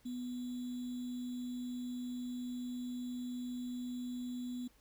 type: tone with sample-and-hold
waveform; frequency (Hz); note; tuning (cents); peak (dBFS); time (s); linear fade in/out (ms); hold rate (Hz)
sine; 247.3; B3; +3; -38; 0.05-4.68; 10; 3675
effects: added 50 Hz sine -70 dBFS peak until 4.8 s + pink hiss -69 dBFS RMS until 4.8 s